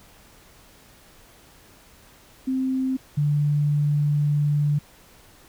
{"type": "tone pair in turn", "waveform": "sine", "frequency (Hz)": [261.6, 146.82], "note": ["C4", "D3"], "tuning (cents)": [0, 0], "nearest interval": "minor seventh", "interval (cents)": 1000, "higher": "first", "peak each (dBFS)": [-21, -18], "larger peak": "second", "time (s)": [[2.47, 2.97], [3.17, 4.79]], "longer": "second", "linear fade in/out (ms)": 10, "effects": ["pink hiss -52 dBFS RMS until 5.48 s"]}